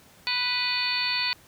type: harmonic tone with a mistuned harmonic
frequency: 493.9 Hz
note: B4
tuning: in tune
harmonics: 2 / 3 / 4 / 5 / 6 / 7 / 8 / 9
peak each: -35 / -37 / -33 / -29 / -36 / -34 / -37 / -28 dBFS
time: 0.27-1.33 s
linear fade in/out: 0 ms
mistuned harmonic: 7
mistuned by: +54 cents
effects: pink hiss -54 dBFS RMS until 1.47 s + high-pass 60 Hz 12 dB/octave